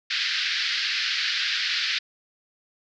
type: band-pass noise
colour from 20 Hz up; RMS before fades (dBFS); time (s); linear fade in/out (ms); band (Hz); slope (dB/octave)
white; -26; 0.1-1.99; 10; 1500 to 4900; 48
effects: none